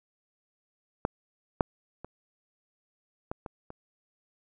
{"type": "clicks", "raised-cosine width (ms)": 1, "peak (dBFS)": [-11, -8, -26, -19, -24, -28], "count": 6, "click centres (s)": [1.051, 1.608, 2.046, 3.315, 3.462, 3.704], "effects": []}